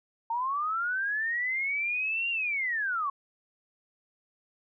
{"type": "linear two-way sweep", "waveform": "sine", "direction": "up then down", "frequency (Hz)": [900, 2797, 1075], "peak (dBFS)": -27, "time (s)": [0.3, 3.1], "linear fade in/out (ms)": 5, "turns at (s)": 2.3, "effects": []}